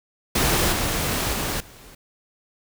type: noise with level steps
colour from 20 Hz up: pink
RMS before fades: -20 / -24 / -26 / -46 dBFS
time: 0.35-1.95 s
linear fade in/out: 5 ms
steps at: 0.72 / 1.33 / 1.6 s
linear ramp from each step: 5 ms
effects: none